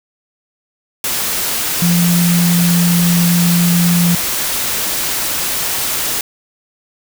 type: tone in noise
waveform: sine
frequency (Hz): 173.2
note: F3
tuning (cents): -14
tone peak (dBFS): -10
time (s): 1.82-4.15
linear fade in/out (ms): 2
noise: white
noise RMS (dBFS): -18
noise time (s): 1.04-6.21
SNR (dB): +5
effects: none